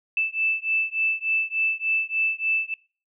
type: beating tone pair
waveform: sine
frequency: 2637 / 2640.4 Hz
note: E7 / E7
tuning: 0 / +2 cents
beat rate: 3.4 Hz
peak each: -25 / -25 dBFS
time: 0.17-2.74 s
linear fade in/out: 2 ms
effects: noise-tail reverb RT60 0.4 s tail -24 dB re dry